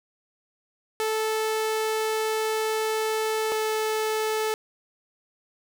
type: tone pair in turn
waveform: sawtooth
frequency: 437.6 / 435.3 Hz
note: A4 / A4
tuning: -9 / -19 cents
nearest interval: unison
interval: 10 cents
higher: first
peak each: -20 dBFS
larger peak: neither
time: 1-3.52 / 3.52-4.54 s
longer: first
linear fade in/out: 0 ms
effects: none